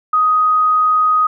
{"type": "tone", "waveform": "sine", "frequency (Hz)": 1251, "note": "D#6", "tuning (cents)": 9, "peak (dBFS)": -10, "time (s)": [0.13, 1.27], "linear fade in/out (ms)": 5, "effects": []}